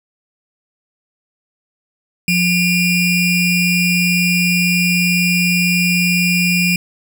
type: ring-modulated tone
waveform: square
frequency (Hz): 1287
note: E6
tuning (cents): -42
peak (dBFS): -10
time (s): 2.28-6.76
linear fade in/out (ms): 2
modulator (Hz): 1110
effects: none